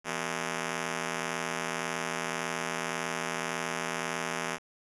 5% pulse ring-modulated tone, 210 Hz, G#3, 19 cents sharp, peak -17 dBFS, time 0.04-4.59 s, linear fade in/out 50 ms, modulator 40.9 Hz, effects resampled to 24000 Hz + 9-bit

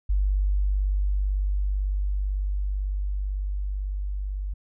sine tone with level ramp, 49 Hz, G1, in tune, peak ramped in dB -19 to -27 dBFS, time 0.09-4.54 s, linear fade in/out 10 ms, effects none

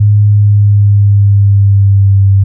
sine tone with pitch glide, 103.83 to 98 Hz, G#2 to G2, 0 to 0 cents, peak -3 dBFS, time 0-2.44 s, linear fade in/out 10 ms, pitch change -100 cents, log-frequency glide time 0.22-2.26 s, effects none

